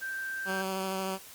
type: tone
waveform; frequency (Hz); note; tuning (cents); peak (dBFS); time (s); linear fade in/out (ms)
sine; 1568; G6; 0; -33; 0.01-0.63; 20
type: tone with vibrato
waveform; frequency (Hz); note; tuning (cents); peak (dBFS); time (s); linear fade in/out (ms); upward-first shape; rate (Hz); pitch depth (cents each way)
10% pulse; 190.5; G3; -49; -23; 0.45-1.19; 50; triangle; 13; 18
effects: white hiss -49 dBFS RMS until 1.34 s + Opus 48 kbps